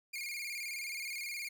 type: tone with vibrato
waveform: sawtooth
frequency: 2274 Hz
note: C#7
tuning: 44 cents sharp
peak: -35 dBFS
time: 0.13-1.49 s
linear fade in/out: 10 ms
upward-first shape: square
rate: 19 Hz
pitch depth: 84 cents each way
effects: none